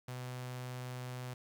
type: tone with notch filter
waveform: sawtooth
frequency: 125.9 Hz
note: B2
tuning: 34 cents sharp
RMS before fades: -43 dBFS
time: 0.08-1.34 s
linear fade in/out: 5 ms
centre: 300 Hz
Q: 1.6
effects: 11-bit